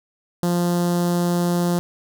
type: tone with notch filter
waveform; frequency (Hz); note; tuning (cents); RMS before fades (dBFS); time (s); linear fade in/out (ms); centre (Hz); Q
sawtooth; 174.61; F3; 0; -20; 0.43-1.79; 0; 2300; 0.68
effects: none